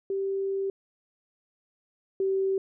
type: tone pair in turn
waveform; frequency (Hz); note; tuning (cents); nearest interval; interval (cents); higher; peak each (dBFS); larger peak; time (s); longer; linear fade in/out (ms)
sine; 390 / 385.5; G4 / G4; -9 / -29; unison; 20; first; -26 / -23; second; 0.1-0.7 / 2.2-2.58; first; 2
effects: none